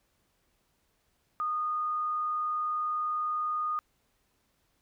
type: tone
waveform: sine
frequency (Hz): 1230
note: D#6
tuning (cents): -20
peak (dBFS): -28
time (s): 1.4-3.79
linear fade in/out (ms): 0
effects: pink hiss -73 dBFS RMS until 4.81 s